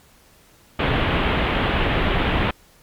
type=low-pass noise; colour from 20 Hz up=pink; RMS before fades=-20 dBFS; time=0.79-2.51 s; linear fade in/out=5 ms; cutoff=3400 Hz; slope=48 dB/octave; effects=pink hiss -53 dBFS RMS until 2.82 s + MP3 96 kbps